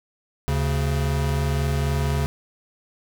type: tone pair together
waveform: square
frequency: 74.53 / 138.59 Hz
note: D2 / C#3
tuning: +26 / 0 cents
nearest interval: major seventh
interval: 1074 cents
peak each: -24 dBFS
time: 0.48-2.26 s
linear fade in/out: 0 ms
effects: none